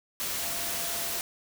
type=tone in noise; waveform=sine; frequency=682 Hz; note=F5; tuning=41 cents flat; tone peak=-43 dBFS; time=0.39-1.19 s; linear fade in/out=0 ms; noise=white; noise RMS=-32 dBFS; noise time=0.2-1.21 s; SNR=-14 dB; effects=none